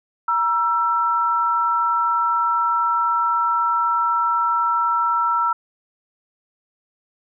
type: tone pair together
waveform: sine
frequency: 948 / 1336.1 Hz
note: A#5 / E6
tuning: +29 / +23 cents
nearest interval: tritone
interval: 594 cents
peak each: -21 / -18 dBFS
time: 0.28-5.53 s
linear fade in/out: 5 ms
effects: none